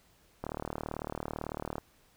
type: click train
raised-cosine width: 1 ms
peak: -21 dBFS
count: 52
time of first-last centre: 0.44-1.782 s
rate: 38 Hz
effects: pink hiss -65 dBFS RMS until 2.16 s